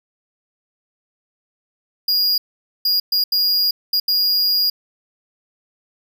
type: tone bursts at uneven times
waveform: square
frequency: 4856 Hz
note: D#8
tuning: 43 cents flat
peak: -15 dBFS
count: 6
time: 2.08-2.38 / 2.85-3 / 3.12-3.24 / 3.32-3.71 / 3.93-4 / 4.08-4.7 s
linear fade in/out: 5 ms
effects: none